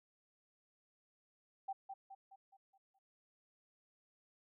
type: tone with echo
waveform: sine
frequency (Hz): 779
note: G5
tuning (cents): -11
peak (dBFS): -38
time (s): 1.68-1.73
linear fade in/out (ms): 10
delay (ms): 210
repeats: 6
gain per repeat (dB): -6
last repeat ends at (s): 2.99
effects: none

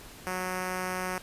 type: tone with notch filter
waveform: 5% pulse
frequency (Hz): 184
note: F#3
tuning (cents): -9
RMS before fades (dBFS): -33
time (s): 0.27-1.18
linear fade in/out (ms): 0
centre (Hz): 3900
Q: 1.3
effects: pink hiss -48 dBFS RMS until 1.22 s + resampled to 32000 Hz

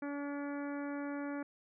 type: harmonic tone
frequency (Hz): 285.8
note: D4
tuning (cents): -47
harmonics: 1 / 2 / 3 / 4 / 5 / 6 / 7 / 8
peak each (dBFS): -38 / -45 / -50 / -52 / -50 / -53 / -58 / -58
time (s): 0.02-1.43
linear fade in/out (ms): 5
effects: none

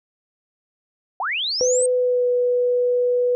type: linear sweep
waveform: sine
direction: up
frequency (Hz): 676 to 8550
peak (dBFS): -21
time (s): 1.2-1.86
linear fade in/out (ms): 2
type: tone with pitch glide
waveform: sine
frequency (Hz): 502 to 492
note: B4 to B4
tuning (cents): +28 to -7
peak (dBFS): -16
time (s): 1.61-3.35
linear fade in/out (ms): 0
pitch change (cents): -35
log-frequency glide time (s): 1.86-2.27
effects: none

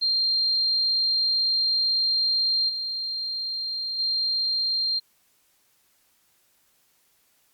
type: tone with level steps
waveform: sine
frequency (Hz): 4186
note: C8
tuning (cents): 0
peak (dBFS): -20 / -27 / -22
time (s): 0.01-5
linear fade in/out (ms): 20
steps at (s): 2.68 / 3.98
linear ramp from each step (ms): 20
effects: white hiss -65 dBFS RMS until 7.53 s + Opus 48 kbps

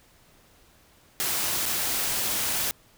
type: noise with dropouts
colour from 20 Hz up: white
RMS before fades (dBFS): -27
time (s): 1.2-2.71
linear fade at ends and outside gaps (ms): 0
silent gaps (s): 1.656-1.661
effects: pink hiss -58 dBFS RMS until 2.97 s

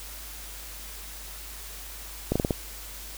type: slowing click train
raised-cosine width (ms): 2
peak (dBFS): -10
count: 5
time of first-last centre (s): 2.32-2.508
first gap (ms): 36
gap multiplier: 1.18
effects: added 50 Hz sine -43 dBFS peak until 3.17 s + white hiss -42 dBFS RMS until 3.17 s

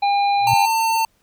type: harmonic tone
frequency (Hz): 806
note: G5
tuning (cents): +48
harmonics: 1 / 3 / 5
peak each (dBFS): -15 / -28 / -29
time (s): 0.02-0.66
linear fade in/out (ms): 10
type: tone with exponential growth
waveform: sine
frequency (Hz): 118.8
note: A#2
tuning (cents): +33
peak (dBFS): -18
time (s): 0.36-0.54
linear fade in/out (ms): 5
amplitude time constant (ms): 37
type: tone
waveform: square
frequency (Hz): 899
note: A5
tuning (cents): +37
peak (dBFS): -17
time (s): 0.47-1.05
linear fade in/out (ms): 2
effects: pink hiss -63 dBFS RMS until 1.22 s

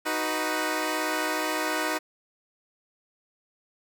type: chord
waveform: 10% pulse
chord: B major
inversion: first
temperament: equal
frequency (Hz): 311.1 / 370 / 493.9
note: D#4 / F#4 / B4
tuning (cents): 0 / 0 / 0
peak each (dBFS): -20 / -24 / -24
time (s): 0.05-1.99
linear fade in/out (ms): 20
effects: none

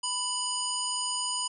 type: harmonic tone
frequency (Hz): 987.8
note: B5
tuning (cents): 0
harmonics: 1 / 3 / 5 / 7 / 9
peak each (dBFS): -35 / -35 / -35 / -35 / -35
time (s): 0.03-1.48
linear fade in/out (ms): 10
effects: none

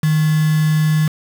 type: tone with quantisation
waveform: sine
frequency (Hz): 155.2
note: D#3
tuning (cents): -4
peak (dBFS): -12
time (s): 0.03-1.08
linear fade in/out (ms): 5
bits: 4
effects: none

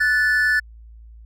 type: tone pair together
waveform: triangle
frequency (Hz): 1480 / 1748.9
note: F#6 / A6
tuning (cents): 0 / -11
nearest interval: minor third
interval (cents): 289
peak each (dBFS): -19 / -15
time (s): 0-0.6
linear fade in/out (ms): 10
effects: added 56 Hz sine -40 dBFS peak until 1.25 s

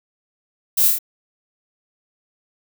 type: noise with echo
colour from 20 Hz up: violet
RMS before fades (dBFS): -17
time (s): 0.77-0.88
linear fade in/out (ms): 10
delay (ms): 27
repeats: 4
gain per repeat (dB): -2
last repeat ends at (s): 0.988
effects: none

